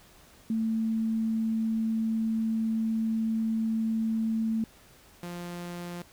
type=tone pair in turn; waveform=sine / sawtooth; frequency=223 / 174.71 Hz; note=A3 / F3; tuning=+23 / +1 cents; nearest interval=major third; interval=422 cents; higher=first; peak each=-25 / -32 dBFS; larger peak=first; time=0.5-4.64 / 5.23-6.02 s; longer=first; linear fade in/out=2 ms; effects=pink hiss -56 dBFS RMS until 6.12 s